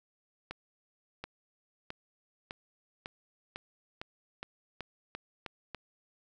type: accelerating click train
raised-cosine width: 0.3 ms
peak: -23 dBFS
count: 12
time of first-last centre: 0.51-5.747 s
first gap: 730 ms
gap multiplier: 0.91
effects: none